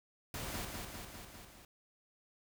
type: noise with echo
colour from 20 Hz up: pink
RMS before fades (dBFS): -42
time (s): 0.34-0.65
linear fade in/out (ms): 2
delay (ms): 200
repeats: 5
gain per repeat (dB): -3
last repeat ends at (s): 1.65
effects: none